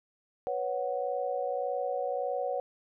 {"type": "chord", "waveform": "sine", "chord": "B suspended second", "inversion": "none", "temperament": "just", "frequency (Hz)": [493.9, 555.6, 740.8], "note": ["B4", "C#5", "F#5"], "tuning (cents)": [0, 4, 2], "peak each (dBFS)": [-34, -33, -34], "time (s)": [0.47, 2.6], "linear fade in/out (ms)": 0, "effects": []}